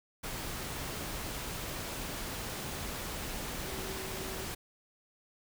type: tone in noise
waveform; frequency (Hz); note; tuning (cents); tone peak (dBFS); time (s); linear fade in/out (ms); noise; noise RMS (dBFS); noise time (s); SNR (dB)
sine; 380.7; F#4; +49; -44; 3.65-4.45; 10; pink; -39; 0.23-4.55; -8
effects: none